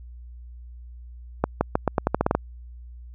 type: accelerating click train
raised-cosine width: 1 ms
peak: -5 dBFS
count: 11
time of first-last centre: 1.44-2.35 s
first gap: 170 ms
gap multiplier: 0.85
effects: added 60 Hz sine -39 dBFS peak until 3.14 s